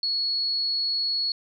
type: tone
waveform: sine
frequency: 4361 Hz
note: C#8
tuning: 29 cents flat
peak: -23 dBFS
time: 0.03-1.32 s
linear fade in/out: 2 ms
effects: none